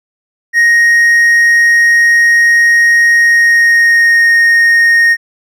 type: tone with pitch glide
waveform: triangle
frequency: 1871 to 1855.9 Hz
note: A#6 to A#6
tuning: +6 to -8 cents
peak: -3 dBFS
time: 0.53-5.17 s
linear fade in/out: 50 ms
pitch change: -14 cents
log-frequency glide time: 3.11-4.3 s
effects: none